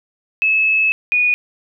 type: tone pair in turn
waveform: sine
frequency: 2596 / 2463 Hz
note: E7 / D#7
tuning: -27 / -18 cents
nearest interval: minor second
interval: 91 cents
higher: first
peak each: -12 dBFS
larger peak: neither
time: 0.42-0.92 / 1.12-1.34 s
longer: first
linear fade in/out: 0 ms
effects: none